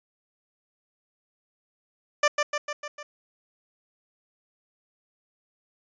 15% pulse tone with echo, 591 Hz, D5, 11 cents sharp, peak -11 dBFS, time 2.23-2.28 s, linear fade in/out 5 ms, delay 150 ms, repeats 5, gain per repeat -4 dB, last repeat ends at 3.03 s, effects resampled to 16000 Hz

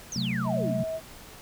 sine exponential sweep, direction down, 6610 to 138.2 Hz, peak -32 dBFS, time 0.12-0.83 s, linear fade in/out 2 ms
sine chord, F# diminished, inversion second, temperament equal, 130.81 / 185 / 220 Hz, C3 / F#3 / A3, 0 / 0 / 0 cents, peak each -31 dBFS, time 0.16-0.84 s, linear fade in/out 2 ms
sine tone, 644 Hz, E5, 41 cents flat, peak -29 dBFS, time 0.44-1.01 s, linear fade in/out 50 ms
effects pink hiss -47 dBFS RMS until 1.41 s

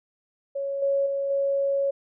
sine tone with level steps, 554.4 Hz, C#5, in tune, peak -26 / -20 / -24 / -21 dBFS, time 0.55-1.91 s, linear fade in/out 10 ms, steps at 0.82 / 1.06 / 1.3 s, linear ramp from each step 5 ms, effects none

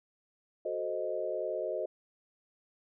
sine chord, F# diminished seventh, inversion none, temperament equal, 370 / 440 / 523.3 / 622.3 Hz, F#4 / A4 / C5 / Eb5, 0 / 0 / 0 / 0 cents, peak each -39 / -39 / -37 / -35 dBFS, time 0.65-1.86 s, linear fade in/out 5 ms, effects none

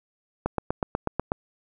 click train, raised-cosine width 1 ms, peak -10 dBFS, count 8, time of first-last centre 0.46-1.319 s, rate 8.15 Hz, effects none

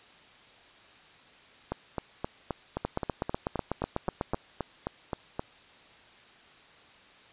two click trains, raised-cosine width 1 ms, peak -16 / -14 dBFS, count 15 / 13, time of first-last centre 1.72-5.395 / 2.85-4.335 s, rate 3.81 / 8.08 Hz, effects white hiss -55 dBFS RMS until 7.32 s + resampled to 8000 Hz

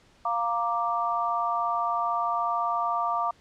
sine chord, Bb major, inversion second, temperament equal, 698.5 / 932.3 / 1174.7 Hz, F5 / Bb5 / D6, 0 / 0 / 0 cents, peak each -29 / -30 / -27 dBFS, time 0.25-3.31 s, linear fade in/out 5 ms, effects pink hiss -59 dBFS RMS until 3.4 s + low-pass 6000 Hz 12 dB/octave

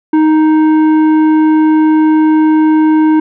sine tone with tanh clipping, 311.7 Hz, D#4, 3 cents sharp, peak -7 dBFS, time 0.13-3.2 s, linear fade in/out 5 ms, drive 10 dB, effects none

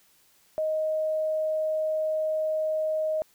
sine tone, 625 Hz, D#5, 8 cents sharp, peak -24 dBFS, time 0.58-3.22 s, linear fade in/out 0 ms, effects white hiss -62 dBFS RMS until 3.34 s

